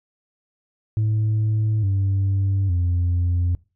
sine tone with pitch steps, 108.2 / 97.52 / 87.89 Hz, A2 / G2 / F2, -29 / -8 / +12 cents, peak -15 dBFS, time 0.97-3.55 s, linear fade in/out 0 ms, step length 860 ms, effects noise-tail reverb RT60 0.3 s tail -23 dB re dry + tanh soft clip ceiling -16 dBFS

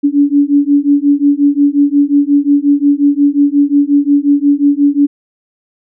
sine beating tone pair, 283.3 / 288.9 Hz, C#4 / D4, +38 / -28 cents, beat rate 5.6 Hz, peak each -10 dBFS, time 0.03-5.07 s, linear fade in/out 20 ms, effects none

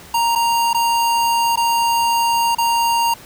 square tone with dropouts, 932.3 Hz, A#5, in tune, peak -15 dBFS, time 0.14-3.14 s, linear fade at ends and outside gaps 5 ms, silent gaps 0.353-0.357 / 0.732-0.745 / 1.559-1.573 / 2.55-2.583 s, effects pink hiss -40 dBFS RMS until 3.25 s + high-pass 60 Hz 12 dB/octave

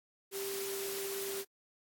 sine tone in noise, 392.7 Hz, G4, 3 cents sharp, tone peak -38 dBFS, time 0.31-1.45 s, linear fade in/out 50 ms, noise white, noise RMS -41 dBFS, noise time 0.31-1.45 s, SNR 0 dB, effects high-pass 150 Hz 12 dB/octave + AAC 64 kbps

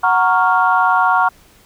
sine chord, Gb major seventh, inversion none, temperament equal, 740 / 932.3 / 1108.7 / 1396.9 Hz, Gb5 / Bb5 / Db6 / F6, 0 / 0 / 0 / 0 cents, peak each -16 dBFS, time 0.03-1.29 s, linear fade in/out 10 ms, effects tanh soft clip ceiling 0 dBFS + pink hiss -49 dBFS RMS until 1.65 s

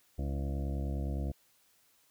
harmonic tone with a mistuned harmonic, 69.7 Hz, C#2, 10 cents sharp, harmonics 1 / 2 / 3 / 4 / 5 / 7 / 8 / 9 / 10, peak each -33 / -39 / -43 / -45 / -47 / -50 / -51 / -52 / -53 dBFS, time 0.18-1.32 s, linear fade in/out 10 ms, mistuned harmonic 5, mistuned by -41 cents, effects white hiss -68 dBFS RMS until 2.1 s

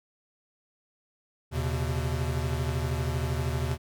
square tone cluster, 78.7 / 122.7 / 135.4 Hz, D#2 / B2 / C#3, +20 / -11 / -40 cents, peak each -31 / -32 / -34 dBFS, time 1.51-3.78 s, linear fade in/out 50 ms, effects none

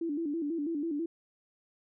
sine tone with vibrato, 311.1 Hz, D#4, in tune, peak -30 dBFS, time 0.01-1.06 s, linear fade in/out 5 ms, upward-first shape square, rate 6.1 Hz, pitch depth 120 cents each way, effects none

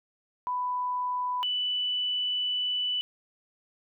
sine tone pair in turn, 994 / 2979 Hz, B5 / F#7, +11 / +11 cents, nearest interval octave + perfect fifth, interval 1900 cents, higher second, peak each -27 / -26 dBFS, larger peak second, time 0.47-1.43 / 1.43-3.01 s, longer second, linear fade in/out 0 ms, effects none

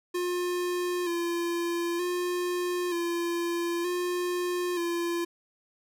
square tone with vibrato, 349.2 Hz, F4, in tune, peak -28 dBFS, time 0.14-5.25 s, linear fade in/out 10 ms, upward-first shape square, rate 0.54 Hz, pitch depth 33 cents each way, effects none

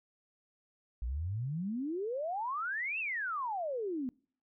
sine exponential two-way sweep, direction up then down, 55 to 2747 to 241.5 Hz, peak -33 dBFS, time 1.02-4.09 s, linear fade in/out 0 ms, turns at 2.99 s, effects noise-tail reverb RT60 0.5 s tail -26 dB re dry

